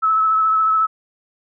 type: tone with vibrato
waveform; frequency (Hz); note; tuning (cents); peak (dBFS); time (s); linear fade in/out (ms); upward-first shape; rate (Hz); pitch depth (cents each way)
sine; 1300; E6; -24; -13; 0.02-0.87; 20; sine; 14; 21
effects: none